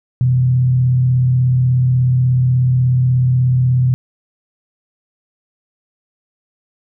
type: tone with frequency modulation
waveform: sine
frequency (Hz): 126.5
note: B2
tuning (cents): +42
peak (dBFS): -10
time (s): 0.21-3.94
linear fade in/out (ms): 0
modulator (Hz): 36.5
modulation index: 0.3
effects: none